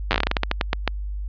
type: slowing click train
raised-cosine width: 0.3 ms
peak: -3 dBFS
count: 16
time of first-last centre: 0.11-0.877 s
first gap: 9 ms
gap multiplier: 1.22
effects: added 50 Hz sine -26 dBFS peak until 1.28 s + resampled to 11025 Hz